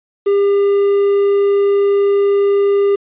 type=tone with quantisation; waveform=triangle; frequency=401.2 Hz; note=G4; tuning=40 cents sharp; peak=-8 dBFS; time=0.26-2.96 s; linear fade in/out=10 ms; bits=6; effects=resampled to 8000 Hz